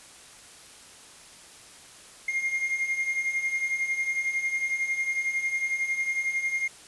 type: beating tone pair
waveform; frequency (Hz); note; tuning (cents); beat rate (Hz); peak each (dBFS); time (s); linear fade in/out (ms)
triangle; 2117 / 2128; C7 / C7; +20 / +29; 11; -31 / -25; 2.28-6.68; 5
effects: white hiss -49 dBFS RMS until 6.87 s + resampled to 24000 Hz